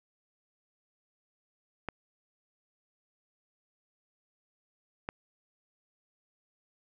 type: clicks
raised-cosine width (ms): 0.5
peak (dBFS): -19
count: 2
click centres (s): 1.887 / 5.089
effects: none